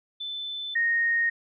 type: tone pair in turn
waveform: sine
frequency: 3520 / 1858.7 Hz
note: A7 / A#6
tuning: 0 / -6 cents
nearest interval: major seventh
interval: 1106 cents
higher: first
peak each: -31 / -21 dBFS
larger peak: second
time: 0.2-0.75 / 0.75-1.3 s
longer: neither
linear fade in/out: 10 ms
effects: none